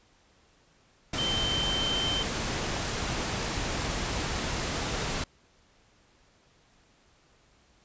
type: tone in noise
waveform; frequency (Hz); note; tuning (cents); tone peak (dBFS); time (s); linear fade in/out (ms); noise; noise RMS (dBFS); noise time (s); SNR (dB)
sine; 3100; G7; -20; -28; 1.18-2.23; 5; pink; -31; 1.13-5.24; 0
effects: pink hiss -63 dBFS RMS until 7.84 s + resampled to 16000 Hz